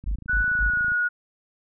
click train, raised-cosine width 5 ms, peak -28 dBFS, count 25, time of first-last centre 0.04-0.919 s, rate 27.3 Hz
sine tone bursts, 50.7 Hz, G#1, 41 cents flat, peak -22 dBFS, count 3, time 0.06-0.697 s, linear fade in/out 10 ms, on 99 ms, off 170 ms
sine tone with pitch glide, 1480 to 1451.2 Hz, F#6 to F#6, 0 to -34 cents, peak -20 dBFS, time 0.28-1.09 s, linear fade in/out 20 ms, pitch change -34 cents, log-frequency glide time 0.44-0.83 s
effects none

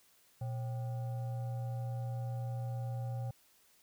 sine tone with frequency modulation, 120 Hz, B2, 49 cents flat, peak -35 dBFS, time 0.41-3.31 s, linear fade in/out 5 ms, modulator 660 Hz, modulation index 0.37, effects white hiss -67 dBFS RMS until 3.82 s

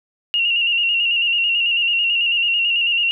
sine tone with vibrato, 2794 Hz, F7, in tune, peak -15 dBFS, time 0.34-3.11 s, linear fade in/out 0 ms, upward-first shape square, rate 9.1 Hz, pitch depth 38 cents each way, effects none

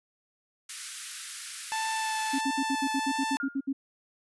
white high-pass noise, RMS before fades -38 dBFS, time 0.69-2.41 s, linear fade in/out 5 ms, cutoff 1300 Hz, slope 48 dB/octave
sawtooth tone with vibrato, 880 Hz, A5, in tune, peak -25 dBFS, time 1.72-3.37 s, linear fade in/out 0 ms, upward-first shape sine, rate 1.5 Hz, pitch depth 11 cents each way
sine tone bursts, 272.2 Hz, C#4, 31 cents flat, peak -26 dBFS, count 12, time 2.33-3.73 s, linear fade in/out 10 ms, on 58 ms, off 64 ms
sine tone with exponential decay, 1414 Hz, F6, 21 cents sharp, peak -28 dBFS, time 3.4-3.67 s, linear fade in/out 1 ms, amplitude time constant 57 ms
effects resampled to 24000 Hz

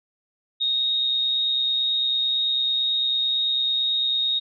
sine tone with amplitude modulation, 3731 Hz, A#7, 1 cent sharp, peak -18 dBFS, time 0.6-4.4 s, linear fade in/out 20 ms, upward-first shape sine, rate 129 Hz, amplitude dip 40%, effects none

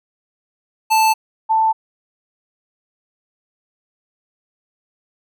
square / sine tone pair in turn, 880 / 884.5 Hz, A5 / A5, 0 / +9 cents, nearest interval unison, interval 9 cents, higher second, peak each -12 / -12 dBFS, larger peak neither, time 0.9-1.14 / 1.49-1.73 s, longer neither, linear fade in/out 20 ms, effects none

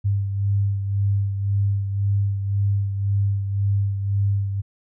sine beating tone pair, 99.6 / 101.5 Hz, G2 / G#2, +28 / -39 cents, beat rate 1.9 Hz, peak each -19 / -28 dBFS, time 0.04-4.62 s, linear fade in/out 20 ms, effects none

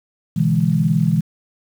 sine chord, E dominant seventh, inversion second, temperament equal with one note detuned, 124.91 / 146.83 / 164.81 / 207.7 Hz, B2 / D3 / E3 / G#3, +20 / 0 / 0 / 0 cents, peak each -21 / -22 / -16 / -21 dBFS, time 0.36-1.21 s, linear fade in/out 10 ms, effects 7-bit

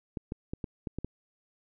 clicks, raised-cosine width 3 ms, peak -21 dBFS, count 7, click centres 0.172 / 0.321 / 0.535 / 0.642 / 0.872 / 0.986 / 1.046 s, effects none

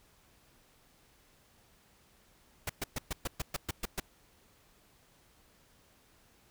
pink noise bursts, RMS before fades -34 dBFS, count 10, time 2.67-4 s, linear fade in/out 5 ms, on 25 ms, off 120 ms, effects pink hiss -65 dBFS RMS until 6.5 s

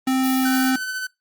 square tone, 261.6 Hz, C4, in tune, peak -18 dBFS, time 0.07-0.76 s, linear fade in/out 5 ms
violet noise, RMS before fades -30 dBFS, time 0.23-0.71 s, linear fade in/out 10 ms
45% pulse tone with tremolo, 1515 Hz, F#6, 40 cents sharp, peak -24 dBFS, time 0.45-1.07 s, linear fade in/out 5 ms, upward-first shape sine, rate 14 Hz, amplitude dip 35%
effects noise-tail reverb RT60 0.2 s tail -22 dB re dry + Opus 32 kbps

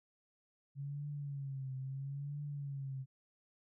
sine tone with vibrato, 138.59 Hz, C#3, in tune, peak -39 dBFS, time 0.75-3.06 s, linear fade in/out 50 ms, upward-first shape triangle, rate 0.75 Hz, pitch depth 100 cents each way, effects none

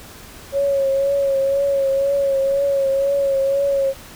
sine tone with vibrato, 551 Hz, C#5, 11 cents flat, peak -15 dBFS, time 0.52-3.94 s, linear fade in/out 50 ms, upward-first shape triangle, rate 2 Hz, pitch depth 38 cents each way, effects pink hiss -40 dBFS RMS until 4.15 s

